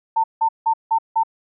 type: tone bursts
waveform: sine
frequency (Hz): 899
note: A5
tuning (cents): +37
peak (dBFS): -14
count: 5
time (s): 0.16-1.235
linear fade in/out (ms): 10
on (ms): 79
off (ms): 170
effects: none